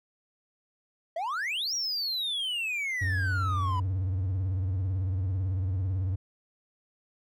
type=exponential two-way sweep; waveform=triangle; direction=up then down; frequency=630 to 5770 to 974 Hz; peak=-27 dBFS; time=1.16-3.8 s; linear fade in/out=5 ms; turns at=1.74 s
type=tone with vibrato; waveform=triangle; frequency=93.7 Hz; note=F#2; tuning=22 cents sharp; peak=-24 dBFS; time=3.01-6.16 s; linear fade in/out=10 ms; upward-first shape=sine; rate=18 Hz; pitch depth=110 cents each way
effects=tanh soft clip ceiling -16 dBFS

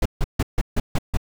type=noise bursts; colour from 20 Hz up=brown; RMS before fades=-18 dBFS; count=7; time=0.02-1.172 s; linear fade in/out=5 ms; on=36 ms; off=150 ms; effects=none

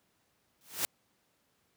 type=noise with exponential growth; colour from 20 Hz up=white; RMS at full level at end=-28 dBFS; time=0.61-0.85 s; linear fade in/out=0 ms; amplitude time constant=51 ms; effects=pink hiss -73 dBFS RMS until 1.76 s + high-pass 100 Hz 12 dB/octave

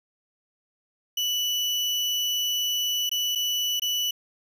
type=tone with dropouts; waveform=35% pulse; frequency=2964 Hz; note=F#7; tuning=2 cents sharp; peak=-22 dBFS; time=1.17-4.11 s; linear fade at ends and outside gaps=5 ms; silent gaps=3.094-3.114 / 3.352-3.356 / 3.797-3.819 s; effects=none

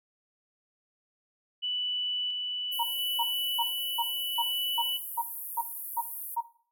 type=tone with tremolo; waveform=sine; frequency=2971 Hz; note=F#7; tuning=6 cents sharp; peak=-29 dBFS; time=1.62-4.98 s; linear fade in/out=20 ms; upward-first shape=square; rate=0.73 Hz; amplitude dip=25%
type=band-pass noise; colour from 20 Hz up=pink; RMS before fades=-39 dBFS; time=2.71-6.36 s; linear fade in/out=20 ms; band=11000 to 16000 Hz; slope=48 dB/octave
type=tone bursts; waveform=sine; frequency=937 Hz; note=A#5; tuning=9 cents sharp; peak=-25 dBFS; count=10; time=2.79-6.41 s; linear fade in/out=10 ms; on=47 ms; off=350 ms
effects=noise-tail reverb RT60 0.5 s tail -17 dB re dry

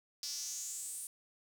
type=tone with high-pass filter sweep; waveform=sawtooth; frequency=289.2 Hz; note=D4; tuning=27 cents flat; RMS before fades=-42 dBFS; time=0.23-1.07 s; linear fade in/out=2 ms; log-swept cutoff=5100 to 9400 Hz; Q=5.1; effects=none

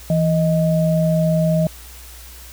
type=tone pair together; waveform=sine; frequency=164.81 / 626 Hz; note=E3 / D#5; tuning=0 / +10 cents; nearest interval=octave + major seventh; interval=2310 cents; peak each=-15 / -19 dBFS; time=0.1-1.67 s; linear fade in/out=2 ms; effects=added 61 Hz sine -39 dBFS peak until 2.52 s + white hiss -41 dBFS RMS until 2.52 s

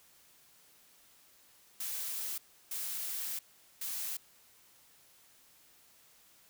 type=noise bursts at uneven times; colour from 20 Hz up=blue; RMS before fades=-38 dBFS; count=3; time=1.8-2.38 / 2.71-3.39 / 3.81-4.17 s; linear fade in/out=5 ms; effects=white hiss -63 dBFS RMS until 6.49 s

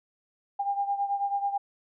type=beating tone pair; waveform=sine; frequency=800 / 809.2 Hz; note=G5 / G#5; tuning=+35 / -45 cents; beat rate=9.2 Hz; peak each=-27 / -32 dBFS; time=0.59-1.58 s; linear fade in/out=10 ms; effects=none

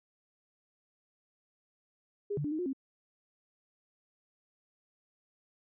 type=tone with pitch steps; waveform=sine; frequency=408 / 145.9 / 294.6 / 311.5 / 358.9 / 268.4 Hz; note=G#4 / D3 / D4 / D#4 / F4 / C4; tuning=-31 / -11 / +6 / +2 / +47 / +44 cents; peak=-31 dBFS; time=2.3-2.732 s; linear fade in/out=10 ms; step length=72 ms; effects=none

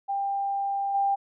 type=tone with level steps; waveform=sine; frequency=794 Hz; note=G5; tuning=22 cents sharp; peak=-25 / -21 dBFS; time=0.08-1.16 s; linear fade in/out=20 ms; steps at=0.94 s; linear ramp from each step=10 ms; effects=none

